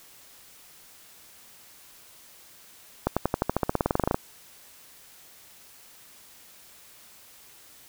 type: accelerating click train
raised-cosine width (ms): 1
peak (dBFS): -8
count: 19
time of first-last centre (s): 3.07-4.145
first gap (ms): 96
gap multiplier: 0.94
effects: white hiss -52 dBFS RMS until 7.88 s